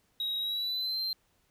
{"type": "tone with pitch glide", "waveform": "triangle", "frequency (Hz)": [3816, 4137], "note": ["A#7", "C8"], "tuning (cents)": [40, -20], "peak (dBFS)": -29, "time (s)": [0.2, 1.13], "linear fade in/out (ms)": 2, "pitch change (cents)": 140, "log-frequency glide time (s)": [0.4, 1], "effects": ["pink hiss -71 dBFS RMS until 1.5 s"]}